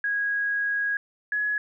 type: tone pair in turn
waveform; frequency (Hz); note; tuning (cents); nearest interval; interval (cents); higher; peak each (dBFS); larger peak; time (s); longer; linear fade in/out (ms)
sine; 1650 / 1684.7; G#6 / G#6; -12 / +24; unison; 36; second; -23; neither; 0.04-0.97 / 1.32-1.58; first; 2
effects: none